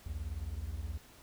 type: beating tone pair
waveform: triangle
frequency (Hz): 62.6 / 81.6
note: B1 / E2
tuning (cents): +24 / -17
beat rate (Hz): 19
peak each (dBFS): -38 / -37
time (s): 0.06-0.98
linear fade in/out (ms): 5
effects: pink hiss -58 dBFS RMS until 1.22 s